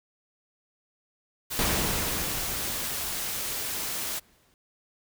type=noise; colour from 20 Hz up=white; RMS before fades=-32 dBFS; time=1.5-4.2 s; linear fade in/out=20 ms
type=noise with exponential decay; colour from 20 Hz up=pink; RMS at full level=-25 dBFS; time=1.59-4.54 s; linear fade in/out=0 ms; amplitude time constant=640 ms
effects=none